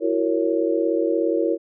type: chord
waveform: sine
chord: F# dominant seventh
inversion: third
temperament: just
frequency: 333 / 370 / 462.5 / 555 Hz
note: E4 / F#4 / A#4 / C#5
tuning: +18 / 0 / -14 / +2 cents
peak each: -22 / -26 / -23 / -25 dBFS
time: 0-1.58 s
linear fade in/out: 50 ms
effects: none